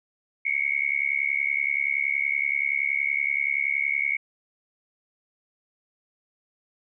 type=tone with amplitude modulation; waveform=sine; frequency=2206 Hz; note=C#7; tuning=9 cents flat; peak=-18 dBFS; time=0.45-4.17 s; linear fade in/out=10 ms; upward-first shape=sine; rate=70.6 Hz; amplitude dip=100%; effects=none